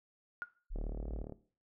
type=tone with exponential decay; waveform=sine; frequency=1431 Hz; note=F6; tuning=42 cents sharp; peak=-32 dBFS; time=0.42-0.5 s; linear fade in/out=0 ms; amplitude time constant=17 ms
type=exponential two-way sweep; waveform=sine; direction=up then down; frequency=34.3 to 55 to 45.81 Hz; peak=-37 dBFS; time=0.7-1.24 s; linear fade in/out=20 ms; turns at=1.13 s
type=click train; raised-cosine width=2 ms; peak=-31 dBFS; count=22; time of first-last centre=0.76-1.323 s; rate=37.3 Hz
effects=noise-tail reverb RT60 0.4 s tail -17 dB re dry